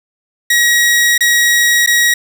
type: tone with dropouts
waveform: sawtooth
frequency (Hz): 1903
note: A#6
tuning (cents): +35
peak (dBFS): -5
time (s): 0.5-2.14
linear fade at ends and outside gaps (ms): 5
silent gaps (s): 1.179-1.207 / 1.863-1.873
effects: none